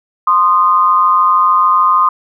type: tone pair together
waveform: sine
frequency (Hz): 1045.3 / 1232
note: C6 / D#6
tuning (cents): -2 / -17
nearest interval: minor third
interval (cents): 285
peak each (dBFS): -10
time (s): 0.27-2.09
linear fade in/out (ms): 5
effects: none